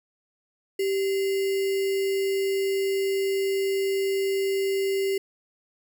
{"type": "tone with sample-and-hold", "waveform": "sine", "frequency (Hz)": 390, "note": "G4", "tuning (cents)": -9, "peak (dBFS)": -22, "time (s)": [0.79, 5.18], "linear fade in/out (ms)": 5, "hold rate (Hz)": 2450, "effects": []}